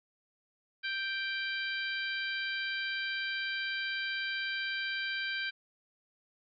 harmonic tone, 784 Hz, G5, in tune, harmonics 2 / 3 / 4 / 5 / 6, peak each -35 / -39 / -41 / -43 / -45 dBFS, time 0.83-5.51 s, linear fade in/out 20 ms, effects none

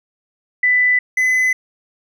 sine / triangle tone pair in turn, 1992 / 2019 Hz, B6 / B6, +14 / +38 cents, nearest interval unison, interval 24 cents, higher second, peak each -11 dBFS, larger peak neither, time 0.63-0.99 / 1.17-1.53 s, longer neither, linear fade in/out 5 ms, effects none

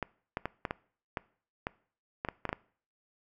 clicks, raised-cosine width 0.5 ms, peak -17 dBFS, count 12, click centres 0.027 / 0.371 / 0.456 / 0.652 / 0.709 / 1.172 / 1.669 / 2.249 / 2.287 / 2.453 / 2.492 / 2.529 s, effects noise-tail reverb RT60 0.5 s tail -22 dB re dry

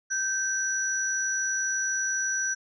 sine tone pair together, 1558 / 5876 Hz, G6 / F#8, -11 / -13 cents, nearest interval octave + major seventh, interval 2298 cents, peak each -28 dBFS, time 0.1-2.55 s, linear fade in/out 20 ms, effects none

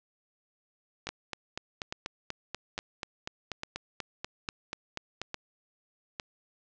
two click trains, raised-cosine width 0.2 ms, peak -17 / -17 dBFS, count 7 / 18, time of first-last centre 1.07-6.198 / 1.09-5.216 s, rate 1.17 / 4.12 Hz, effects low-pass 7000 Hz 12 dB/octave

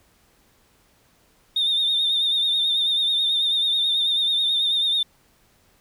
sine tone with vibrato, 3641 Hz, A#7, 41 cents flat, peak -17 dBFS, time 1.56-5.03 s, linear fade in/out 5 ms, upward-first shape triangle, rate 9.2 Hz, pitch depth 61 cents each way, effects tanh soft clip ceiling -15 dBFS + pink hiss -60 dBFS RMS until 5.8 s

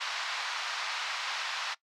pink band-pass noise, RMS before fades -35 dBFS, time 0-1.75 s, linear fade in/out 20 ms, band 920 to 5200 Hz, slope 24 dB/octave, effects noise-tail reverb RT60 0.1 s tail -19 dB re dry

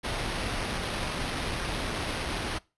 pink noise with sample-and-hold, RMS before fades -32 dBFS, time 0.03-2.59 s, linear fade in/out 20 ms, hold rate 7350 Hz, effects noise-tail reverb RT60 0.3 s tail -23 dB re dry + resampled to 24000 Hz

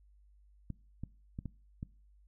clicks, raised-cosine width 5 ms, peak -27 dBFS, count 5, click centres 0.703 / 1.036 / 1.389 / 1.457 / 1.829 s, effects noise-tail reverb RT60 0.4 s tail -22 dB re dry + added 50 Hz sine -60 dBFS peak until 2.27 s

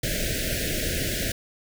pink band-stop noise, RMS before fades -27 dBFS, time 0.03-1.32 s, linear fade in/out 5 ms, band 670 to 1500 Hz, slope 96 dB/octave, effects none

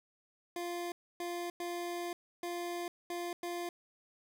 25% pulse tone bursts at uneven times, 348.2 Hz, F4, 5 cents flat, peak -33 dBFS, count 6, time 0.56-0.92 / 1.2-1.5 / 1.6-2.13 / 2.43-2.88 / 3.1-3.33 / 3.43-3.69 s, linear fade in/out 2 ms, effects none

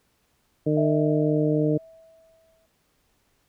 harmonic tone, 151.9 Hz, D#3, 41 cents flat, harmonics 1 / 2 / 3 / 4, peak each -24 / -23 / -25 / -29 dBFS, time 0.66-1.78 s, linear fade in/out 10 ms
sine tone with exponential decay, 651 Hz, E5, 22 cents flat, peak -23 dBFS, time 0.77-2.66 s, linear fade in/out 5 ms, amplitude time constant 410 ms
effects pink hiss -68 dBFS RMS until 3.48 s

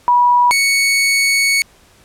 sine / sawtooth tone pair in turn, 973 / 2221 Hz, B5 / C#7, -26 / +3 cents, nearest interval octave + major second, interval 1429 cents, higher second, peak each -8 dBFS, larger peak neither, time 0.08-0.51 / 0.51-1.62 s, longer second, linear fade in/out 0 ms, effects pink hiss -49 dBFS RMS until 2.04 s + low-pass 12000 Hz 12 dB/octave

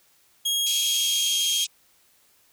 sawtooth tone with pitch glide, 3275 to 3237 Hz, G#7 to G#7, -25 to -45 cents, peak -19 dBFS, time 0.45-1.65 s, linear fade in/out 10 ms, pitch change -20 cents, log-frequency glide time 0.64-1.42 s
white band-pass noise, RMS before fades -31 dBFS, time 0.66-1.67 s, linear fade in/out 10 ms, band 2400 to 8400 Hz, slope 96 dB/octave
effects white hiss -61 dBFS RMS until 2.52 s

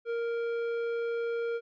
sine tone with tanh clipping, 466.2 Hz, A#4, in tune, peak -31 dBFS, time 0.05-1.61 s, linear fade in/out 50 ms, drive 11 dB, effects none

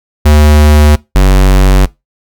square tone pair in turn, 74.9 / 47.44 Hz, D2 / F#1, +35 / +44 cents, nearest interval minor sixth, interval 791 cents, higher first, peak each -3 dBFS, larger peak neither, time 0.25-0.96 / 1.15-1.86 s, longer neither, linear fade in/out 10 ms, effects noise-tail reverb RT60 0.2 s tail -21 dB re dry

